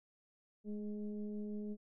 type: tone with frequency modulation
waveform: sine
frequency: 210 Hz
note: G#3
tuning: 19 cents sharp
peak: -39 dBFS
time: 0.64-1.77 s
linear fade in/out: 50 ms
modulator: 207 Hz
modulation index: 0.79
effects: none